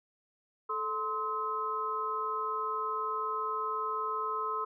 sine tone cluster, 436.6 / 1042 / 1282 Hz, A4 / C6 / E6, -13 / -7 / -49 cents, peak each -39 / -34 / -34 dBFS, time 0.69-4.65 s, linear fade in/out 10 ms, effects none

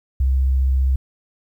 sine tone with vibrato, 65.9 Hz, C2, 13 cents sharp, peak -14 dBFS, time 0.2-0.96 s, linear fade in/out 5 ms, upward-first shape square, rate 15 Hz, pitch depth 11 cents each way, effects 9-bit

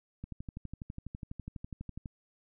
click train, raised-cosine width 5 ms, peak -28 dBFS, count 23, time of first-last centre 0.24-2.058 s, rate 12.1 Hz, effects none

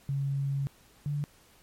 sine tone pair in turn, 138.59 / 145.53 Hz, C#3 / D3, 0 / -15 cents, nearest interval minor second, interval 85 cents, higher second, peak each -27 / -28 dBFS, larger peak first, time 0.09-0.67 / 1.06-1.24 s, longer first, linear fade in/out 0 ms, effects pink hiss -60 dBFS RMS until 1.62 s + MP3 64 kbps

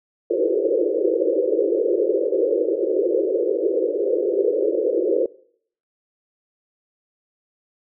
white band-pass noise, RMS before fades -20 dBFS, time 0.3-5.26 s, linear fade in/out 5 ms, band 330 to 540 Hz, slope 96 dB/octave, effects noise-tail reverb RT60 0.6 s tail -21 dB re dry

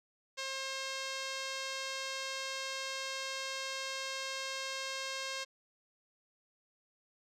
5% pulse tone, 534 Hz, C5, 35 cents sharp, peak -25 dBFS, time 0.37-5.45 s, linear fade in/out 20 ms, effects low-pass 8000 Hz 12 dB/octave

